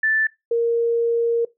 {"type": "tone pair in turn", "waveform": "sine", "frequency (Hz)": [1760, 466.2], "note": ["A6", "A#4"], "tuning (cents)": [0, 0], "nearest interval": "octave + major seventh", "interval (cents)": 2300, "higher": "first", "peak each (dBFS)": -16, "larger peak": "neither", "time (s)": [[0.03, 0.27], [0.51, 1.45]], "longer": "second", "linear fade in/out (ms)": 5, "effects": ["noise-tail reverb RT60 0.2 s tail -21 dB re dry"]}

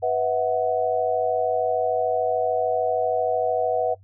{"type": "chord", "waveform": "sine", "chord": "B suspended fourth", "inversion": "none", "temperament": "equal with one note detuned", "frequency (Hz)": [493.9, 646.8, 740], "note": ["B4", "E5", "F#5"], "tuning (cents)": [0, -33, 0], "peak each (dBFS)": -24, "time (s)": [0.02, 3.95], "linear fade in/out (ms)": 20, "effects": ["noise-tail reverb RT60 0.1 s tail -21 dB re dry", "added 96 Hz sine -48 dBFS peak until 4.03 s"]}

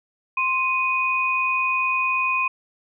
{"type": "tone pair together", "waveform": "sine", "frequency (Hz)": [1048.5, 2489], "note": ["C6", "D#7"], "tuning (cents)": [3, 0], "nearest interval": "octave + minor third", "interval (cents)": 1497, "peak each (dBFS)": [-23, -21], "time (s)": [0.37, 2.48], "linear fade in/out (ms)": 5, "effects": []}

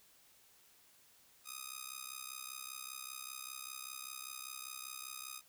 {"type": "tone with amplitude modulation", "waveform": "5% pulse", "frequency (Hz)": 1247, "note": "D#6", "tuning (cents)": 3, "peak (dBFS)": -29, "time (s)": [1.44, 5.42], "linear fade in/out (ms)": 50, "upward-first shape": "sine", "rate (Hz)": 65.1, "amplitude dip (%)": 90, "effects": ["white hiss -66 dBFS RMS until 5.48 s"]}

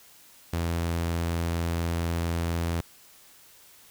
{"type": "tone", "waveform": "sawtooth", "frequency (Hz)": 84.3, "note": "E2", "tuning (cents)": 39, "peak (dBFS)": -22, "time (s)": [0.53, 2.81], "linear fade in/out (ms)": 5, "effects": ["white hiss -54 dBFS RMS until 3.9 s"]}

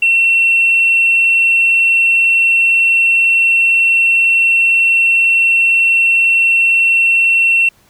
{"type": "tone with tanh clipping", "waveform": "triangle", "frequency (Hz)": 2711, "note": "E7", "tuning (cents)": 48, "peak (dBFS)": -8, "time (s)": [0.02, 7.69], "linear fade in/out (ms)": 5, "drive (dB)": 4, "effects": ["pink hiss -51 dBFS RMS until 7.89 s"]}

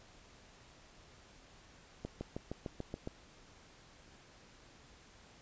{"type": "accelerating click train", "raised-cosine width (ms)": 2, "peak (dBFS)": -26, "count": 8, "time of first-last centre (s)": [2.05, 3.074], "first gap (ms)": 160, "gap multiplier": 0.97, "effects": ["pink hiss -60 dBFS RMS until 5.41 s", "resampled to 16000 Hz"]}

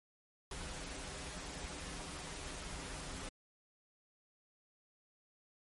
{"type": "noise with comb filter", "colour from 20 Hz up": "pink", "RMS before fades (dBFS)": -45, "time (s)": [0.51, 3.29], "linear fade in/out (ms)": 2, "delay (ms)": 8.9, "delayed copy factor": -0.65, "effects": ["MP3 48 kbps"]}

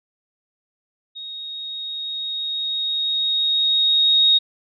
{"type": "tone with level ramp", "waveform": "sine", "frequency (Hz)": 3749, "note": "A#7", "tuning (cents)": 9, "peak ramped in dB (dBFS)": [-31, -11], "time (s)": [1.15, 4.39], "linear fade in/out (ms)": 20, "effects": []}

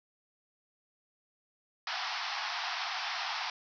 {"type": "band-pass noise", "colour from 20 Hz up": "pink", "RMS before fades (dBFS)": -36, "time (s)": [1.87, 3.5], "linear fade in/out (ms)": 2, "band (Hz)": [700, 5600], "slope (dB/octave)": 96, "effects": []}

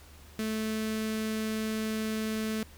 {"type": "tone with notch filter", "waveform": "sawtooth", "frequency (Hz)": 218.5, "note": "A3", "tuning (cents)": -12, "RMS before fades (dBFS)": -32, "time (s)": [0.39, 2.63], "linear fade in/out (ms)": 0, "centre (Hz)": 840, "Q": 1.2, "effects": ["added 74 Hz sine -52 dBFS peak until 2.77 s", "pink hiss -55 dBFS RMS until 2.77 s"]}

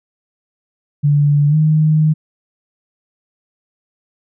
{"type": "tone with pitch glide", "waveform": "sine", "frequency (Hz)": [145.4, 154.94], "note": ["D3", "D#3"], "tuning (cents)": [-17, -7], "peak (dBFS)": -9, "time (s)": [1.03, 2.14], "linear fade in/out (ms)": 20, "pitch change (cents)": 110, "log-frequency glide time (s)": [1.49, 1.55], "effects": []}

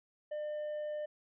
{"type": "tone", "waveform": "triangle", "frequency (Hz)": 601, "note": "D5", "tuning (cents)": 40, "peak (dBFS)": -34, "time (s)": [0.31, 1.06], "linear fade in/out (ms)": 10, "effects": ["resampled to 8000 Hz"]}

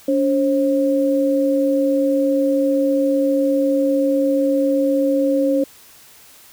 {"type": "tone pair together", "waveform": "sine", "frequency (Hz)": [284.2, 536.1], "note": ["C#4", "C5"], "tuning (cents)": [43, 42], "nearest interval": "major seventh", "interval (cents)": 1099, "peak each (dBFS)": -17, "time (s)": [0.08, 5.64], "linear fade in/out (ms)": 5, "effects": ["white hiss -46 dBFS RMS until 6.52 s"]}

